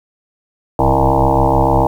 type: tone with frequency modulation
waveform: sine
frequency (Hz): 466.2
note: A#4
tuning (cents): 0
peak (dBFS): -9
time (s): 0.79-1.87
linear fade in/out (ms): 2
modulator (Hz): 67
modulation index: 7.1
effects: 7-bit